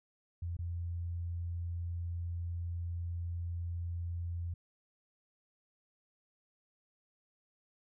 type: tone with dropouts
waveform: sine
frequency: 85.9 Hz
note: F2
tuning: 28 cents flat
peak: -35 dBFS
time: 0.42-4.54 s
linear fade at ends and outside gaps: 5 ms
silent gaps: 0.568-0.589 s
effects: none